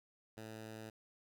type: tone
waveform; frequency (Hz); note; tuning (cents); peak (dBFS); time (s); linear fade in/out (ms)
10% pulse; 110; A2; 0; -39; 0.37-0.9; 5
effects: none